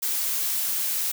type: noise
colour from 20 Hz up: blue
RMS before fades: -26 dBFS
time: 0.02-1.12 s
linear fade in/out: 10 ms
effects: none